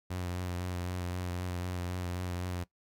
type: tone with vibrato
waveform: sawtooth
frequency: 89.7 Hz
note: F2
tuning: 47 cents sharp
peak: -30 dBFS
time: 0.1-2.64 s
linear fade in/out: 10 ms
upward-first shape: sine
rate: 3.9 Hz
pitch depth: 27 cents each way
effects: noise-tail reverb RT60 0.1 s tail -18 dB re dry